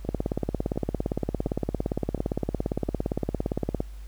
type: two click trains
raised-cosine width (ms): 2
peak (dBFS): -12 / -22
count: 66 / 5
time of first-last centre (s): 0.09-3.804 / 0.05-2.887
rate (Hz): 17.5 / 1.41
effects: added 50 Hz sine -37 dBFS peak until 4.07 s + pink hiss -57 dBFS RMS until 4.07 s